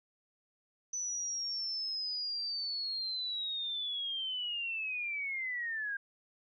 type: linear sweep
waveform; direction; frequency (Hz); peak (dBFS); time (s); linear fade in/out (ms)
sine; down; 6010 to 1596; -34; 0.93-5.97; 5
effects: none